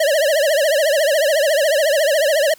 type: tone with vibrato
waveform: square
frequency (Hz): 597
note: D5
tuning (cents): +28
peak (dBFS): -14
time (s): 0-2.54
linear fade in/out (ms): 5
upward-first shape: triangle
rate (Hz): 14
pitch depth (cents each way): 190
effects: white hiss -48 dBFS RMS until 2.58 s